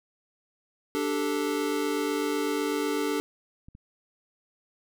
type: chord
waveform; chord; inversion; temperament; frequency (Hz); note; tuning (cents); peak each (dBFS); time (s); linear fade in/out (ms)
square; D suspended fourth; none; equal; 293.7 / 392 / 440; D4 / G4 / A4; 0 / 0 / 0; -30 / -33 / -31; 0.95-3.2; 0
type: clicks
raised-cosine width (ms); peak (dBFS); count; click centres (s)
5; -35; 2; 3.685 / 3.751
effects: none